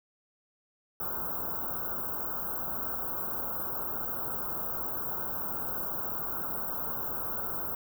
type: band-stop noise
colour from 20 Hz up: white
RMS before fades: -34 dBFS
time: 1-7.75 s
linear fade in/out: 2 ms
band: 1500 to 14000 Hz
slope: 96 dB/octave
effects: none